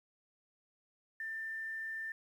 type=tone with quantisation; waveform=sine; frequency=1787 Hz; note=A6; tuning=26 cents sharp; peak=-38 dBFS; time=1.2-2.12 s; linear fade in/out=2 ms; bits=11; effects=none